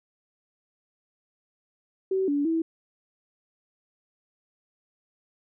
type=tone with pitch steps; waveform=sine; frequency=381.1 / 287.1 / 326.3 Hz; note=G4 / D4 / E4; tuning=-49 / -39 / -18 cents; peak=-22 dBFS; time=2.11-2.62 s; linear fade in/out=5 ms; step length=170 ms; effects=none